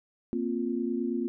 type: chord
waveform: sine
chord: Bb suspended second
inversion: none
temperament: just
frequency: 233.1 / 262.2 / 349.6 Hz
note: Bb3 / C4 / F4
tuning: 0 / +4 / +2 cents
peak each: -31 / -32 / -32 dBFS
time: 0.33-1.28 s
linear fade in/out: 0 ms
effects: none